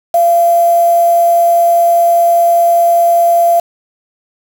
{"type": "tone with quantisation", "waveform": "sine", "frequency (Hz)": 685, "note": "F5", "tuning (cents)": -34, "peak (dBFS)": -6, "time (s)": [0.14, 3.6], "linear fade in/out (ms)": 5, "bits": 4, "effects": []}